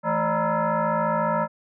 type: tone with frequency modulation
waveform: sine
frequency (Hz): 164.81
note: E3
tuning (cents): 0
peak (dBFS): -20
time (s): 0.03-1.48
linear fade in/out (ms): 50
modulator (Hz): 384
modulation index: 3.1
effects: none